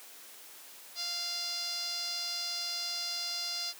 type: tone with band-pass filter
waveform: sawtooth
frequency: 696 Hz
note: F5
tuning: 6 cents flat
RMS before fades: -36 dBFS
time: 0.95-3.74 s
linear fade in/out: 50 ms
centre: 4800 Hz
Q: 5.3
effects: white hiss -51 dBFS RMS until 3.79 s + high-pass 300 Hz 12 dB/octave